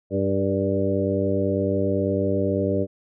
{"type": "harmonic tone with a mistuned harmonic", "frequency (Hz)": 98, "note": "G2", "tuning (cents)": 0, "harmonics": [1, 2, 3, 4, 5, 6], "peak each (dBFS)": [-27, -27, -27, -27, -27, -27], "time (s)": [0.1, 2.87], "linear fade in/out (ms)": 50, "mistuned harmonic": 5, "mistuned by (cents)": -29, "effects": []}